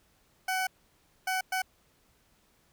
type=tone bursts at uneven times; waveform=20% pulse; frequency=751 Hz; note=F#5; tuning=26 cents sharp; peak=-23 dBFS; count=3; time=0.48-0.67 / 1.27-1.41 / 1.52-1.62 s; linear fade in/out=5 ms; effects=pink hiss -67 dBFS RMS until 2.72 s